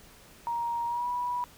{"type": "tone with pitch glide", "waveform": "sine", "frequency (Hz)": [940, 977.1], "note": ["A#5", "B5"], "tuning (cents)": [14, -19], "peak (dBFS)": -28, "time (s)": [0.47, 1.44], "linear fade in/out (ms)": 0, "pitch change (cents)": 67, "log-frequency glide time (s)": [0.86, 1.08], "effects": ["pink hiss -54 dBFS RMS until 1.57 s"]}